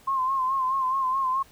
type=tone with vibrato; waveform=sine; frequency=1054 Hz; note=C6; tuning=12 cents sharp; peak=-22 dBFS; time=0.07-1.43 s; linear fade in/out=10 ms; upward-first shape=sine; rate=4.7 Hz; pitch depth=56 cents each way; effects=pink hiss -55 dBFS RMS until 1.51 s